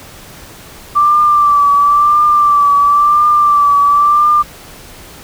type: tone with vibrato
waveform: sine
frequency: 1171 Hz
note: D6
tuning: 5 cents flat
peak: -6 dBFS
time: 0.95-4.43 s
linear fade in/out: 20 ms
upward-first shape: triangle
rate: 0.97 Hz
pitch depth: 47 cents each way
effects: pink hiss -35 dBFS RMS until 5.23 s